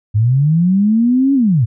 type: linear two-way sweep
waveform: sine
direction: up then down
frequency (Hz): 100.9 to 280.6 to 100.9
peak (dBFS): -9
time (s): 0.14-1.66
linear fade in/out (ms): 20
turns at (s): 1.34
effects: none